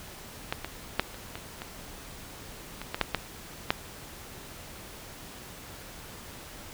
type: clicks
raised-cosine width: 0.3 ms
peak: -12 / -17 / -30 / -6 / -26 / -20 / -21 / -20 / -14 / -7 / -9 / -6 dBFS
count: 12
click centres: 0.525 / 0.646 / 0.753 / 0.996 / 1.144 / 1.355 / 1.619 / 2.816 / 2.945 / 3.013 / 3.147 / 3.705 s
effects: pink hiss -45 dBFS RMS until 6.73 s